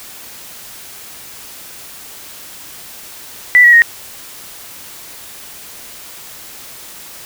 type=tone with pitch steps; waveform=sine; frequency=1975.5 / 1920.4 / 1866.8 Hz; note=B6 / B6 / A#6; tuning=0 / -49 / +2 cents; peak=-3 dBFS; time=3.55-3.82 s; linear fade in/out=0 ms; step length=90 ms; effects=white hiss -34 dBFS RMS until 7.25 s